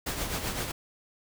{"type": "noise with tremolo", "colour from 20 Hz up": "pink", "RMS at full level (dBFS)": -30, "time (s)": [0.06, 0.72], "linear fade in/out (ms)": 10, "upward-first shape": "triangle", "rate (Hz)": 7.8, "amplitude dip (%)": 60, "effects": []}